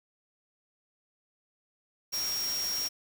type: tone in noise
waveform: sine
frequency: 5588 Hz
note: F8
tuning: in tune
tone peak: -30 dBFS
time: 2.12-2.89 s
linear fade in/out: 20 ms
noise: white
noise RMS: -38 dBFS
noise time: 2.12-2.89 s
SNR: +5 dB
effects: none